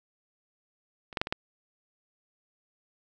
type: clicks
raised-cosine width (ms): 0.3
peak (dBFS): -27 / -12 / -9 / -18 / -11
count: 5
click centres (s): 1.128 / 1.172 / 1.215 / 1.271 / 1.325
effects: none